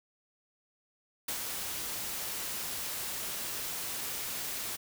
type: noise with ADSR envelope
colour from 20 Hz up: white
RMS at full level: -34 dBFS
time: 1.28-4.77 s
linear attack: 5 ms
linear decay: 81 ms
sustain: -3 dB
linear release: 21 ms
effects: none